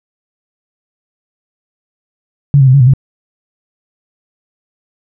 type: tone with pitch steps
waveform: sine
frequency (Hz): 141.7 / 134.2 / 128.4 / 140.3 / 123.5 / 134.9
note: C#3 / C3 / C3 / C#3 / B2 / C#3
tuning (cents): +38 / +44 / -32 / +21 / 0 / -47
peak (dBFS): -3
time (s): 2.54-2.936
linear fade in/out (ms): 0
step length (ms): 66
effects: none